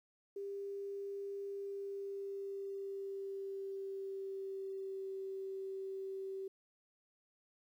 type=tone with pitch glide; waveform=sine; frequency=398.1 to 385.7 Hz; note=G4 to G4; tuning=+27 to -28 cents; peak=-40 dBFS; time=0.36-6.48 s; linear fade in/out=5 ms; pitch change=-55 cents; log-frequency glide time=1.46-5.09 s; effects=12-bit